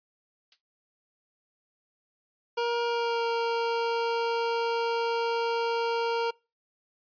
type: noise with exponential decay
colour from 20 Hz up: violet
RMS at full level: -37 dBFS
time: 0.52-0.61 s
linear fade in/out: 1 ms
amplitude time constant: 18 ms
type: tone with pitch glide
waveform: 25% pulse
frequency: 471.9 to 464.3 Hz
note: A#4 to A#4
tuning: +21 to -7 cents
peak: -22 dBFS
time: 2.57-6.31 s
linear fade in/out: 10 ms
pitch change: -28 cents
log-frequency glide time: 2.85-3.25 s
effects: noise-tail reverb RT60 0.3 s tail -26 dB re dry + resampled to 11025 Hz